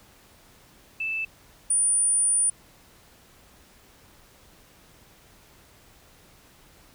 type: tone pair in turn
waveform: sine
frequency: 2637 / 9397 Hz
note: E7 / D9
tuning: 0 / 0 cents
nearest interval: octave + minor seventh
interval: 2200 cents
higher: second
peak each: -26 / -19 dBFS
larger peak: second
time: 1-1.25 / 1.7-2.5 s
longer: second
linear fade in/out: 5 ms
effects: pink hiss -55 dBFS RMS until 6.94 s